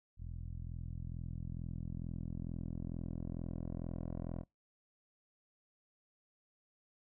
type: tone with low-pass filter sweep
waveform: 10% pulse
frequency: 42.22 Hz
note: E1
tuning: 42 cents sharp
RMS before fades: -42 dBFS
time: 0.17-4.45 s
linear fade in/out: 50 ms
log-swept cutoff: 88 to 640 Hz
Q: 0.94
effects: noise-tail reverb RT60 0.2 s tail -26 dB re dry